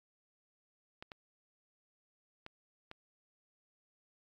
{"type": "clicks", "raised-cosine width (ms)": 0.3, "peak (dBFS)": -30, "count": 4, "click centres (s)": [1.025, 1.118, 2.464, 2.914], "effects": ["AAC 64 kbps"]}